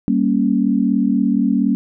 sine chord, G diminished, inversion none, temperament equal, 196 / 233.1 / 277.2 Hz, G3 / Bb3 / Db4, 0 / 0 / 0 cents, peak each -18 / -17 / -18 dBFS, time 0.08-1.75 s, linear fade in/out 0 ms, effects none

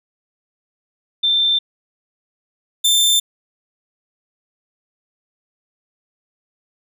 sine / sawtooth tone pair in turn, 3567 / 3567 Hz, A7 / A7, +23 / +23 cents, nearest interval unison, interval 0 cents, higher neither, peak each -13 / -9 dBFS, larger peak second, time 1.23-1.59 / 2.84-3.2 s, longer neither, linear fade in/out 10 ms, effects none

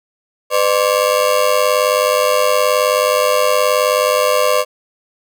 30% pulse ring-modulated tone, 554.4 Hz, C#5, in tune, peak -6 dBFS, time 0.5-4.65 s, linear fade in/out 50 ms, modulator 49.5 Hz, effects none

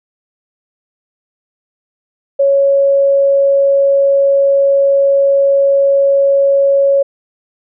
sine tone, 554.4 Hz, C#5, in tune, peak -7 dBFS, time 2.39-7.03 s, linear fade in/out 10 ms, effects none

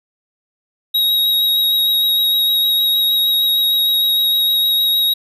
square tone with vibrato, 3799 Hz, A#7, 32 cents sharp, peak -13 dBFS, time 0.94-5.14 s, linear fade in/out 10 ms, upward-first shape sine, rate 6.5 Hz, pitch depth 12 cents each way, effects none

